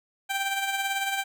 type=tone with tremolo; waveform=15% pulse; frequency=784 Hz; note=G5; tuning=in tune; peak=-18 dBFS; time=0.29-1.24 s; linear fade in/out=20 ms; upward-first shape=sine; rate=18 Hz; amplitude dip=45%; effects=none